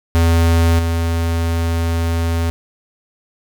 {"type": "tone with level steps", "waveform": "square", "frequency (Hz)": 83.4, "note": "E2", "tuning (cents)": 21, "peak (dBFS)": [-11, -16], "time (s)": [0.15, 2.5], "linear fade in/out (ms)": 0, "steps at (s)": 0.79, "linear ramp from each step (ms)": 2, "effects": []}